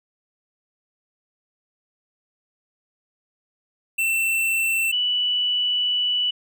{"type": "tone pair in turn", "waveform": ["square", "sine"], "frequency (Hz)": [2684, 2962], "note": ["E7", "F#7"], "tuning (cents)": [31, 1], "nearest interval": "major second", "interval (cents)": 170, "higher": "second", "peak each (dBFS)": [-20, -19], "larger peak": "second", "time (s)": [[3.98, 4.92], [4.92, 6.31]], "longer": "second", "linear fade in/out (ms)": 10, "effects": []}